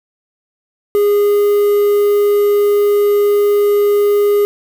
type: tone with quantisation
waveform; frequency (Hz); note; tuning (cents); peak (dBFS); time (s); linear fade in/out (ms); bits
triangle; 410.5; G#4; -20; -7; 0.95-4.45; 0; 5
effects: none